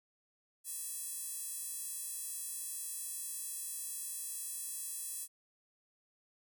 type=tone with high-pass filter; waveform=square; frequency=369.8 Hz; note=F#4; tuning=1 cent flat; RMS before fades=-42 dBFS; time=0.64-5.28 s; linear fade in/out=50 ms; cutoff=9500 Hz; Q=2.3; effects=none